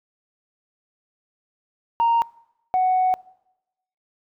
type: tone pair in turn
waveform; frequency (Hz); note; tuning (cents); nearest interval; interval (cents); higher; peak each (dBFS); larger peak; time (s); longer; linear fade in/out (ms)
sine; 929 / 742.3; A#5 / F#5; -6 / +5; major third; 389; first; -14 / -15; first; 2-2.22 / 2.74-3.14; second; 0
effects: noise-tail reverb RT60 0.9 s tail -23 dB re dry + tanh soft clip ceiling -13 dBFS